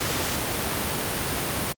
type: noise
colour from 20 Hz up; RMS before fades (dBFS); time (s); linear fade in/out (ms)
pink; -26; 0-1.73; 10
effects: high-pass 80 Hz 12 dB/octave + Opus 48 kbps